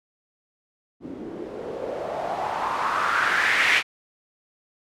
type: noise with low-pass filter sweep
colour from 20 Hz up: blue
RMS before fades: -25 dBFS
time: 1-3.83 s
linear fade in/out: 50 ms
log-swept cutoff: 270 to 2300 Hz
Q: 3.7
effects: none